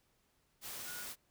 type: tone in noise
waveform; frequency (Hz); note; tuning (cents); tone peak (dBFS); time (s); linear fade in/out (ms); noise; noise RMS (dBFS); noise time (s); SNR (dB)
sine; 1449; F#6; -37; -48; 0.84-1.07; 50; white; -45; 0.61-1.16; -6
effects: pink hiss -75 dBFS RMS until 1.3 s